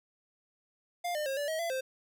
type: tone with pitch steps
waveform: square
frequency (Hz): 702 / 603 / 539 / 579 / 636 / 675 / 523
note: F5 / D5 / C#5 / D5 / D#5 / E5 / C5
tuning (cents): +9 / +46 / -49 / -25 / +38 / +41 / -1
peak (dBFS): -32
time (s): 1.04-1.81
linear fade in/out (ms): 10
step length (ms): 110
effects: none